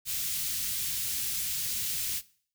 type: band-stop noise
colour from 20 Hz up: white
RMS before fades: -32 dBFS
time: 0.05-2.22 s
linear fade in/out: 50 ms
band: 150 to 2800 Hz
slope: 12 dB/octave
effects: noise-tail reverb RT60 0.5 s tail -20 dB re dry